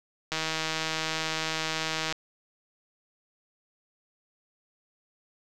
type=click train; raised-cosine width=0.2 ms; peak=-12 dBFS; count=288; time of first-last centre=0.32-2.125 s; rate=159 Hz; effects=none